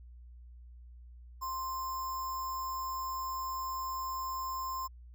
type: tone with sample-and-hold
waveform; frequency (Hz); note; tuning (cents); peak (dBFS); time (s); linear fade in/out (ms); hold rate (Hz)
sine; 1045; C6; -2; -34; 1.41-4.88; 20; 6300
effects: added 60 Hz sine -49 dBFS peak until 5.14 s